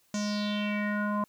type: tone with low-pass filter sweep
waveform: square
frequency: 207.7 Hz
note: G#3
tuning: in tune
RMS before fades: -30 dBFS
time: 0.14-1.24 s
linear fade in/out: 2 ms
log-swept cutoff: 6700 to 1000 Hz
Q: 4.7
effects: white hiss -67 dBFS RMS until 1.28 s